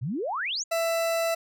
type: exponential sweep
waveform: sine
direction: up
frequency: 107.4 to 7190 Hz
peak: -27 dBFS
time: 0.01-0.64 s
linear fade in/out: 20 ms
type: tone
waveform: 40% pulse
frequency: 664 Hz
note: E5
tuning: 12 cents sharp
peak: -23 dBFS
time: 0.71-1.35 s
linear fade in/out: 10 ms
effects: none